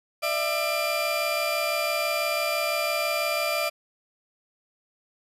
30% pulse tone cluster, 600 / 666 / 2381 Hz, D5 / E5 / D7, +37 / +18 / +23 cents, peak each -26 dBFS, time 0.22-3.7 s, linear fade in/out 20 ms, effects resampled to 32000 Hz + 9-bit

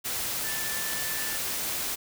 sine tone in noise, 1760 Hz, A6, in tune, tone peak -37 dBFS, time 0.43-1.38 s, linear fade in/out 20 ms, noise white, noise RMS -31 dBFS, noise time 0.04-1.96 s, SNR -9 dB, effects none

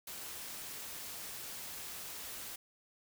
white noise, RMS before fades -45 dBFS, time 0.07-2.56 s, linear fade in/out 5 ms, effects none

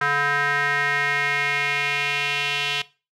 square tone with band-pass filter sweep, 143.4 Hz, D3, 41 cents flat, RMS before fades -23 dBFS, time 0.01-2.82 s, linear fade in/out 5 ms, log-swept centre 1500 to 3000 Hz, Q 3.6, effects noise-tail reverb RT60 0.3 s tail -18 dB re dry

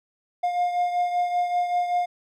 triangle beating tone pair, 709 / 714.2 Hz, F5 / F5, +26 / +39 cents, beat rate 5.2 Hz, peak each -20 / -28 dBFS, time 0.43-2.06 s, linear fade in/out 10 ms, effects none

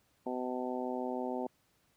harmonic tone, 126.3 Hz, B2, 39 cents sharp, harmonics 2 / 3 / 4 / 5 / 6 / 7, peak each -38 / -40 / -41 / -42 / -43 / -43 dBFS, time 0.26-1.47 s, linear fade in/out 5 ms, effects pink hiss -72 dBFS RMS until 1.96 s + high-pass 60 Hz 12 dB/octave

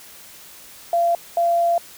sine tone bursts at uneven times, 685 Hz, F5, 34 cents flat, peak -15 dBFS, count 2, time 0.93-1.15 / 1.37-1.78 s, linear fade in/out 2 ms, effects white hiss -43 dBFS RMS until 1.97 s

